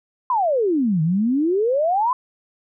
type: exponential two-way sweep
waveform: sine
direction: down then up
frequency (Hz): 1046.5 to 152.5 to 1046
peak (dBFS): -16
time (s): 0.3-2.13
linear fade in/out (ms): 2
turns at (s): 1.02
effects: none